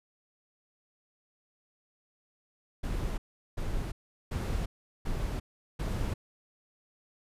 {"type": "noise bursts", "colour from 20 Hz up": "brown", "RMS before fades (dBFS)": -32, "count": 5, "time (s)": [2.83, 6.14], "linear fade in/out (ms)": 10, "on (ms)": 350, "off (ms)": 390, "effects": ["resampled to 32000 Hz"]}